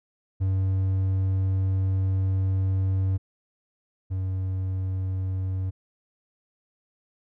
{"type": "tone pair in turn", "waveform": "triangle", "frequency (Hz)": [95.2, 94.11], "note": ["F#2", "F#2"], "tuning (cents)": [50, 30], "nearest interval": "unison", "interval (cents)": 20, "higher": "first", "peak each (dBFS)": [-19, -23], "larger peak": "first", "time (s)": [[0.4, 3.18], [4.1, 5.71]], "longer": "first", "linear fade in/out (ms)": 20, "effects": []}